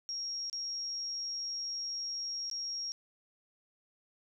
sine tone with dropouts, 5588 Hz, F8, in tune, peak -35 dBFS, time 0.09-2.92 s, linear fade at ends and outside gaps 0 ms, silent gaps 0.498-0.529 / 2.499-2.513 s, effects none

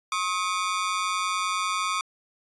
sawtooth ring-modulated tone, 1174.7 Hz, D6, in tune, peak -18 dBFS, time 0.12-2.01 s, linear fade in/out 2 ms, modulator 94.7 Hz, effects resampled to 22050 Hz

